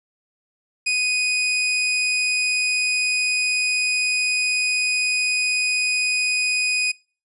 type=tone; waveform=sawtooth; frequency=2489 Hz; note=D#7; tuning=in tune; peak=-15 dBFS; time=0.86-6.92 s; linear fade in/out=10 ms; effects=noise-tail reverb RT60 0.4 s tail -26 dB re dry + resampled to 24000 Hz